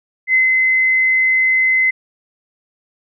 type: tone with ADSR envelope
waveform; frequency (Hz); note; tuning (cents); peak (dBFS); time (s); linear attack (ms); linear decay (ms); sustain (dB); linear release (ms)
sine; 2050; C7; -36; -9; 0.27-1.91; 70; 140; -2; 12
effects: none